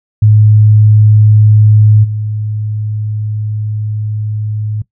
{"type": "tone with level steps", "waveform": "sine", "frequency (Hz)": 106.7, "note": "G#2", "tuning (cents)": 47, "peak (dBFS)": [-3, -14], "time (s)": [0.22, 4.82], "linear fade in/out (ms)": 5, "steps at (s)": 2.03, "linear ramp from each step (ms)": 20, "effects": ["noise-tail reverb RT60 0.1 s tail -18 dB re dry"]}